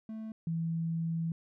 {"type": "tone pair in turn", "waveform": ["triangle", "sine"], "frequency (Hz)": [220, 164.81], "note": ["A3", "E3"], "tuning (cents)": [0, 0], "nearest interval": "perfect fourth", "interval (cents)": 500, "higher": "first", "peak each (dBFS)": [-36, -30], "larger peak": "second", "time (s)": [[0.09, 0.32], [0.47, 1.32]], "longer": "second", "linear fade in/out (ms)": 2, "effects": []}